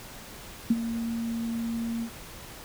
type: tone with ADSR envelope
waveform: sine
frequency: 230.5 Hz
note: A#3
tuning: 19 cents flat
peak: -16 dBFS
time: 0.7-2.11 s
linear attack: 7 ms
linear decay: 37 ms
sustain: -12 dB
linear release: 91 ms
effects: pink hiss -44 dBFS RMS until 2.64 s